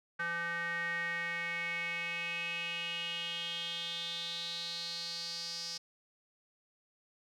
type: tone with band-pass filter sweep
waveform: square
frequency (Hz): 170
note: F3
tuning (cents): -46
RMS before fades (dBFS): -38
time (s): 0.19-5.78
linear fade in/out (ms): 10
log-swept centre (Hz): 1600 to 5100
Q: 6.4
effects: none